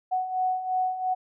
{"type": "beating tone pair", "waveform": "sine", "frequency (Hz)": [740, 742.9], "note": ["F#5", "F#5"], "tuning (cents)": [0, 7], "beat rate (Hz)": 2.9, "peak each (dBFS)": [-31, -25], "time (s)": [0.11, 1.15], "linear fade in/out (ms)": 20, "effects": []}